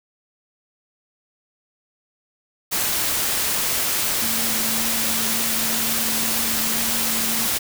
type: tone in noise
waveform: sine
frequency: 225.5 Hz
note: A3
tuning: 43 cents sharp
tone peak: -31 dBFS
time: 4.21-7.48 s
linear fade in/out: 20 ms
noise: white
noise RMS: -22 dBFS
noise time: 2.71-7.59 s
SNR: -12 dB
effects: none